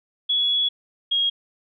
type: tone pair in turn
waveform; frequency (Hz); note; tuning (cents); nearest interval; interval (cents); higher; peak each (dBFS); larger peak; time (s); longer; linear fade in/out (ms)
sine; 3376 / 3274; G#7 / G#7; +28 / -25; minor second; 53; first; -18; neither; 0.29-0.69 / 1.11-1.3; first; 10
effects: none